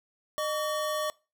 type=tone pair together; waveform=square; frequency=611 / 1136.9 Hz; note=D#5 / C#6; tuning=-32 / +43 cents; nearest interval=major seventh; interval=1075 cents; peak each=-31 / -33 dBFS; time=0.38-1.1 s; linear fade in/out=0 ms; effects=noise-tail reverb RT60 0.3 s tail -23 dB re dry